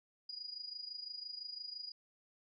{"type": "tone with amplitude modulation", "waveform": "sine", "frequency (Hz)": 4895, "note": "D#8", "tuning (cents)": -29, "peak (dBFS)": -40, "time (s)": [0.29, 1.92], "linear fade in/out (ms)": 5, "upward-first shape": "sine", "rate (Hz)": 25.9, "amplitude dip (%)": 75, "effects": []}